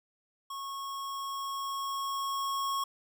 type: tone with level ramp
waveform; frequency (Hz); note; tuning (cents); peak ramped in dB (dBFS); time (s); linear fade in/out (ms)
square; 1097; C#6; -18; -38 to -30; 0.5-2.84; 5
effects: none